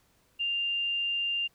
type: tone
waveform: sine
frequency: 2794 Hz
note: F7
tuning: in tune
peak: -27 dBFS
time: 0.39-1.48 s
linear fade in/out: 20 ms
effects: pink hiss -67 dBFS RMS until 1.54 s